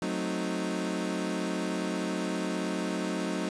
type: chord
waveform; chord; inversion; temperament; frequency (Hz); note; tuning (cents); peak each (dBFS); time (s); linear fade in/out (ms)
30% pulse; F# diminished seventh; none; equal; 185 / 220 / 261.6 / 311.1; F#3 / A3 / C4 / Eb4; 0 / 0 / 0 / 0; -31 / -34 / -34 / -32; 0.02-3.49; 2
effects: resampled to 22050 Hz + 9-bit